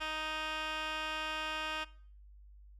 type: tone with band-pass filter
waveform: 15% pulse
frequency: 311.6 Hz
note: D#4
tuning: 3 cents sharp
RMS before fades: -38 dBFS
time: 0-1.85 s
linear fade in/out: 20 ms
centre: 2200 Hz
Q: 2.6
effects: noise-tail reverb RT60 0.5 s tail -21 dB re dry + added 50 Hz sine -53 dBFS peak until 2.79 s